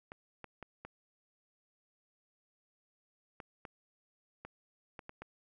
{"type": "clicks", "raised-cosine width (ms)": 0.5, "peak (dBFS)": -30, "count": 10, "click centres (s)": [0.119, 0.443, 0.627, 0.85, 3.402, 3.652, 4.45, 4.992, 5.094, 5.22], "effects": []}